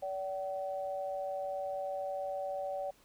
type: tone pair together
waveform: sine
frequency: 573.8 / 760 Hz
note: D5 / F#5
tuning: -40 / +46 cents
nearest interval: perfect fourth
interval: 486 cents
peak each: -36 / -39 dBFS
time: 0.02-2.91 s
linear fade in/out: 10 ms
effects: pink hiss -65 dBFS RMS until 3.04 s